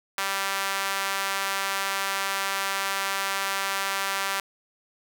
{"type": "tone with high-pass filter", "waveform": "sawtooth", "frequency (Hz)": 195.5, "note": "G3", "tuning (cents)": -4, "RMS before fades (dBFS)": -28, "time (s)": [0.18, 4.4], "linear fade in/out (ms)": 2, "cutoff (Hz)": 1200, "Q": 1.1, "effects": []}